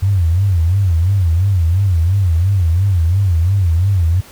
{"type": "tone with vibrato", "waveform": "sine", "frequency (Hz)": 90.3, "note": "F#2", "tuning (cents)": -42, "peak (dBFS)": -10, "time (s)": [0.02, 4.21], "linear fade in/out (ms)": 10, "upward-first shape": "sine", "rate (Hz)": 2.9, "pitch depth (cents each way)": 190, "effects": ["pink hiss -40 dBFS RMS until 4.31 s"]}